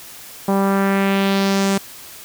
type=tone with low-pass filter sweep; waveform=sawtooth; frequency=196 Hz; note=G3; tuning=in tune; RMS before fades=-17 dBFS; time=0.48-1.78 s; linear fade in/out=5 ms; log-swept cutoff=890 to 8800 Hz; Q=1.7; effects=white hiss -38 dBFS RMS until 2.24 s